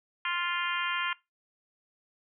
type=harmonic tone; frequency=349.2 Hz; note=F4; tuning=in tune; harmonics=3 / 4 / 5 / 6 / 7 / 8 / 9; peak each=-34 / -35 / -36 / -37 / -37 / -38 / -39 dBFS; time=0.25-1.13 s; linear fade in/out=2 ms; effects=noise-tail reverb RT60 0.2 s tail -20 dB re dry